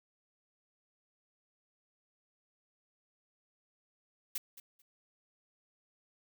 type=noise with echo; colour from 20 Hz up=blue; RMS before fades=-36 dBFS; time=4.35-4.38 s; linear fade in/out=5 ms; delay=220 ms; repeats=2; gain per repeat=-15 dB; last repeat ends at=4.82 s; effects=none